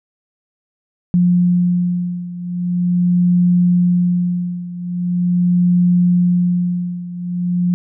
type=beating tone pair; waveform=sine; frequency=177.1 / 177.52 Hz; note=F3 / F3; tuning=+24 / +29 cents; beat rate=0.42 Hz; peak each=-14 / -17 dBFS; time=1.14-7.74 s; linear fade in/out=0 ms; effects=none

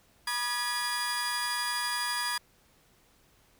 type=tone cluster; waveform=30% pulse; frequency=972 / 1215 / 1679 / 4848 Hz; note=B5 / D#6 / G#6 / D#8; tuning=-28 / -42 / +18 / -46 cents; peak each=-32 / -36 / -31 / -32 dBFS; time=0.27-2.38 s; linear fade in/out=5 ms; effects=pink hiss -64 dBFS RMS until 3.59 s

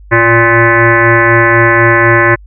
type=tone with frequency modulation; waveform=sine; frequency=1046.5 Hz; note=C6; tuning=in tune; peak=-4 dBFS; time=0.11-2.36 s; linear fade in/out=20 ms; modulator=233 Hz; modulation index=4.2; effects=added 50 Hz sine -32 dBFS peak until 2.46 s

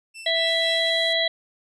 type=tone with tremolo; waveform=sawtooth; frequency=2669 Hz; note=E7; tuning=21 cents sharp; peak=-32 dBFS; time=0.14-0.91 s; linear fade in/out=20 ms; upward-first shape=triangle; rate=4 Hz; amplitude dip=100%
type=harmonic tone; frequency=659.3 Hz; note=E5; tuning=in tune; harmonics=1 / 3 / 5 / 6; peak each=-25 / -25 / -25 / -25 dBFS; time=0.26-1.28 s; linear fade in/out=5 ms
type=noise; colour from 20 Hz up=blue; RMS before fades=-41 dBFS; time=0.47-1.13 s; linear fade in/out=2 ms
effects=resampled to 24000 Hz

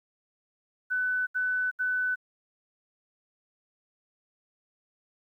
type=tone bursts; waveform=sine; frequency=1500 Hz; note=F#6; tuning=23 cents sharp; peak=-25 dBFS; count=3; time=0.9-2.158 s; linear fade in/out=20 ms; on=370 ms; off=74 ms; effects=11-bit

